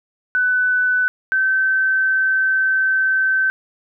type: tone pair in turn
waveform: sine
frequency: 1499 / 1541.1 Hz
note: F#6 / G6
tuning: +22 / -30 cents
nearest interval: unison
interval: 48 cents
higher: second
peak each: -14 dBFS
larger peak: neither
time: 0.35-1.08 / 1.32-3.5 s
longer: second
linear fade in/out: 0 ms
effects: none